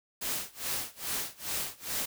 white noise with tremolo, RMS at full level -32 dBFS, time 0.21-2.06 s, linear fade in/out 10 ms, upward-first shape sine, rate 2.4 Hz, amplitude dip 95%, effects none

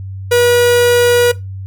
45% pulse tone, 483 Hz, B4, 39 cents flat, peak -8 dBFS, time 0.31-1.32 s, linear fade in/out 10 ms, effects noise-tail reverb RT60 0.2 s tail -18 dB re dry + added 96 Hz sine -23 dBFS peak until 1.66 s

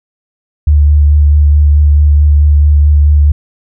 sine tone with vibrato, 73.7 Hz, D2, 7 cents sharp, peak -3 dBFS, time 0.67-3.32 s, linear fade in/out 5 ms, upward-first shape sine, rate 4.6 Hz, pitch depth 18 cents each way, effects none

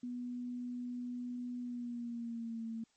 sine tone with pitch glide, 245.4 to 226.3 Hz, B3 to A3, -11 to +49 cents, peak -38 dBFS, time 0.03-2.84 s, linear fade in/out 5 ms, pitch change -140 cents, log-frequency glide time 1.61-2.65 s, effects white hiss -73 dBFS RMS until 2.96 s + MP3 32 kbps

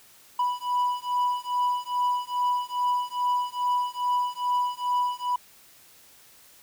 triangle beating tone pair, 984 / 986.4 Hz, B5 / B5, -7 / -2 cents, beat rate 2.4 Hz, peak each -25 dBFS, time 0.39-5.36 s, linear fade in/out 5 ms, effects white hiss -54 dBFS RMS until 6.62 s

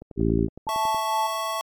click train, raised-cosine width 2 ms, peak -26 dBFS, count 11, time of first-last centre 0.02-0.946 s, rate 10.8 Hz
harmonic tone, 56 Hz, A1, 31 cents sharp, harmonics 1 / 2 / 3 / 4 / 5 / 6 / 7, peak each -27 / -27 / -27 / -27 / -27 / -27 / -27 dBFS, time 0.16-0.49 s, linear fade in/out 50 ms
sine tone, 877 Hz, A5, 6 cents flat, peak -24 dBFS, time 0.67-1.27 s, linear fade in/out 5 ms
square chord, A major, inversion second, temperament equal, 659.3 / 880 / 1108.7 Hz, E5 / A5 / C#6, 0 / 0 / 0 cents, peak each -32 / -34 / -29 dBFS, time 0.69-1.61 s, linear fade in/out 0 ms
effects AAC 64 kbps

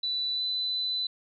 sine tone with pitch glide, 3971 to 4003 Hz, B7 to B7, +9 to +23 cents, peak -27 dBFS, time 0.03-1.07 s, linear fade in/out 5 ms, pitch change +14 cents, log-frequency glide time 0.35-0.41 s, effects none

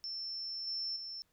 sine tone with level steps, 5360 Hz, E8, 28 cents sharp, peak -38 / -35 / -41 dBFS, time 0.04-1.22 s, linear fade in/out 0 ms, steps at 0.67 / 0.96 s, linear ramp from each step 5 ms, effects pink hiss -75 dBFS RMS until 1.32 s

